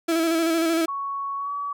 35% pulse tone with vibrato, 328.9 Hz, E4, 4 cents flat, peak -18 dBFS, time 0.08-0.86 s, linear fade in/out 10 ms, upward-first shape square, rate 13 Hz, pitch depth 31 cents each way
sine tone with pitch glide, 1112 to 1139.3 Hz, C#6 to C#6, +5 to +47 cents, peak -26 dBFS, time 0.88-1.73 s, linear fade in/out 5 ms, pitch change +42 cents, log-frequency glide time 1.37-1.52 s
effects none

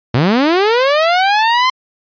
sawtooth linear sweep, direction up, 110 to 1046.5 Hz, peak -6 dBFS, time 0.14-1.7 s, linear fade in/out 5 ms, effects resampled to 11025 Hz

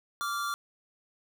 square tone pair together, 1165 / 1390.3 Hz, D6 / F6, -14 / -8 cents, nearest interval minor third, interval 306 cents, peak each -33 / -35 dBFS, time 0.21-0.54 s, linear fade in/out 0 ms, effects none

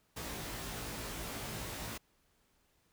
pink noise with comb filter, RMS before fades -42 dBFS, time 0.16-1.98 s, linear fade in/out 10 ms, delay 18 ms, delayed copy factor +1, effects pink hiss -73 dBFS RMS until 2.92 s

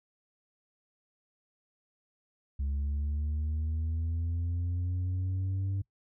sine linear sweep, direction up, 68.9 to 98 Hz, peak -26 dBFS, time 2.59-5.82 s, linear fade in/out 10 ms, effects noise-tail reverb RT60 0.1 s tail -22 dB re dry + tanh soft clip ceiling -28 dBFS

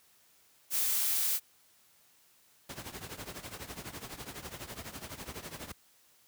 blue noise, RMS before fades -30 dBFS, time 0.7-1.4 s, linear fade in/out 50 ms
pink noise with tremolo, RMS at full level -40 dBFS, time 2.69-5.72 s, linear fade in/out 5 ms, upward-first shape triangle, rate 12 Hz, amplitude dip 85%
effects white hiss -65 dBFS RMS until 6.27 s + high-pass 60 Hz 12 dB/octave

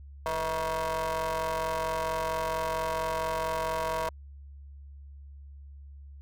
30% pulse ring-modulated tone, 155.56 Hz, D#3, in tune, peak -23 dBFS, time 0.26-4.09 s, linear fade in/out 0 ms, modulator 800 Hz, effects added 70 Hz sine -44 dBFS peak until 6.21 s

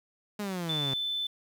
sawtooth exponential sweep, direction down, 211.5 to 130.8 Hz, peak -28 dBFS, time 0.39-0.94 s, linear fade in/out 5 ms
sine tone, 3520 Hz, A7, in tune, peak -29 dBFS, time 0.69-1.27 s, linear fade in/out 5 ms
effects 9-bit

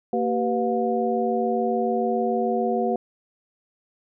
sine tone cluster, 230 / 387.5 / 494.3 / 714 Hz, A#3 / G4 / B4 / F5, -23 / -20 / +1 / +38 cents, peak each -26 dBFS, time 0.13-2.96 s, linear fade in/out 2 ms, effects none

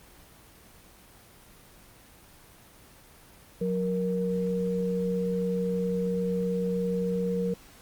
sine tone pair together, 181.71 / 469.4 Hz, F#3 / A#4, -31 / +12 cents, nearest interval octave + major third, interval 1643 cents, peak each -28 dBFS, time 3.61-7.54 s, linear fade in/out 5 ms, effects pink hiss -53 dBFS RMS until 7.81 s + Opus 24 kbps

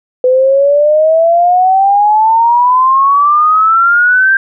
sine exponential sweep, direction up, 502 to 1589 Hz, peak -5 dBFS, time 0.24-4.37 s, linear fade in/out 2 ms, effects none

